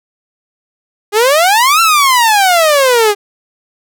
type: exponential two-way sweep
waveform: sawtooth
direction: up then down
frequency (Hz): 400 to 1370 to 400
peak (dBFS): -3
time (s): 1.12-3.15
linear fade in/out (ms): 50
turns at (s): 1.81
effects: none